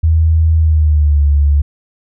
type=tone with pitch glide; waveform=sine; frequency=80.4 to 72.04 Hz; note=E2 to D2; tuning=-43 to -33 cents; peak=-7 dBFS; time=0.03-1.62 s; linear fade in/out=10 ms; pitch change=-190 cents; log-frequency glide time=0.57-1.23 s; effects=none